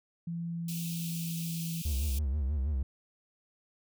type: tone with pitch glide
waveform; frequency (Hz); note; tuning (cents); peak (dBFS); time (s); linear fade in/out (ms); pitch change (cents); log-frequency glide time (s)
sine; 169 to 165.24; E3 to E3; +43 to +4; -33; 0.27-1.82; 5; -39; 0.45-1.7
type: high-pass noise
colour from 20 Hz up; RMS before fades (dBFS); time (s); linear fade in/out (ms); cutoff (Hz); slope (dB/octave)
white; -42; 0.68-2.19; 5; 2400; 96
type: tone with vibrato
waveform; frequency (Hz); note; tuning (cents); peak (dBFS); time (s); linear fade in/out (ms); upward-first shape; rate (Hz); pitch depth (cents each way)
triangle; 70.5; C#2; +30; -26; 1.85-2.83; 5; sine; 6.2; 150
effects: none